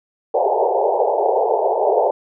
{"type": "band-pass noise", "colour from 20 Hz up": "pink", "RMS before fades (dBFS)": -17, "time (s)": [0.34, 2.11], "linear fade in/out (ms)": 5, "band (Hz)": [390, 900], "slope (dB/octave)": 96, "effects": []}